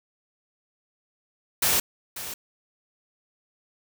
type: noise with echo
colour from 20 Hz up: white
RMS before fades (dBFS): -22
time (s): 1.62-1.8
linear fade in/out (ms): 5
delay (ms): 540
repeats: 1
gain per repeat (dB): -13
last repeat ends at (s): 2.34
effects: none